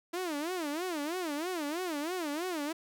sawtooth tone with vibrato, 326.4 Hz, E4, 17 cents flat, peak -29 dBFS, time 0.13-2.73 s, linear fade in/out 10 ms, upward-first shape sine, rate 3.1 Hz, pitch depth 230 cents each way, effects none

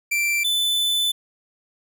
45% pulse tone pair in turn, 2349 / 3507 Hz, D7 / A7, 0 / -6 cents, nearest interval perfect fifth, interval 694 cents, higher second, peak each -19 dBFS, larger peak neither, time 0.11-0.44 / 0.44-1.12 s, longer second, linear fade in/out 10 ms, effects none

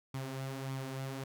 sawtooth tone with flanger, 133.8 Hz, C3, 39 cents sharp, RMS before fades -40 dBFS, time 0.14-1.24 s, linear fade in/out 5 ms, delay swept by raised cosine 0.87 to 6.07 ms, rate 1.7 Hz, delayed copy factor +0.5, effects none

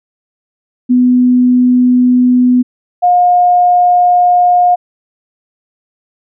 sine tone pair in turn, 249.1 / 713.8 Hz, B3 / F5, +15 / +38 cents, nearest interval octave + tritone, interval 1823 cents, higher second, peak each -5 dBFS, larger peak neither, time 0.89-2.63 / 3.02-4.76 s, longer neither, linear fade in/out 20 ms, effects none

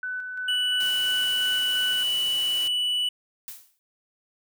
sine tone with tremolo, 1500 Hz, F#6, 23 cents sharp, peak -28 dBFS, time 0.03-2.03 s, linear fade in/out 2 ms, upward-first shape square, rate 2.9 Hz, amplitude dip 35%
triangle tone, 2960 Hz, F#7, in tune, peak -21 dBFS, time 0.48-3.09 s, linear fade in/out 5 ms
white noise, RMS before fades -38 dBFS, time 0.8-2.68 s, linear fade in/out 5 ms
blue noise with exponential decay, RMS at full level -35 dBFS, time 3.48-3.79 s, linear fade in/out 0 ms, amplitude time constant 66 ms
effects none

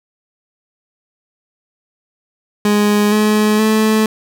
30% pulse tone with pitch steps, 207.7 / 212.6 / 217.5 Hz, G#3 / G#3 / A3, 0 / +41 / -20 cents, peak -8 dBFS, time 2.65-4.06 s, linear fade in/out 2 ms, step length 470 ms, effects none

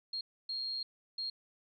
sine tone bursts at uneven times, 4242 Hz, C8, 23 cents sharp, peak -35 dBFS, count 3, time 0.13-0.21 / 0.49-0.83 / 1.18-1.3 s, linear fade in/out 5 ms, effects none

